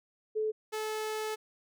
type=tone pair in turn; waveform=sine / sawtooth; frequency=432.8 / 432.8 Hz; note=A4 / A4; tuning=-29 / -29 cents; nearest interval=unison; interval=0 cents; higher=neither; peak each=-28 / -29 dBFS; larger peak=first; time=0.35-0.52 / 0.72-1.36 s; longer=second; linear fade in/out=20 ms; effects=none